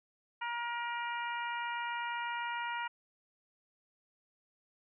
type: harmonic tone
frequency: 473.9 Hz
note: A#4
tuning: 28 cents sharp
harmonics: 2 / 3 / 4 / 5 / 6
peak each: -37 / -41 / -43 / -45 / -47 dBFS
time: 0.41-2.88 s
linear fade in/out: 10 ms
effects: none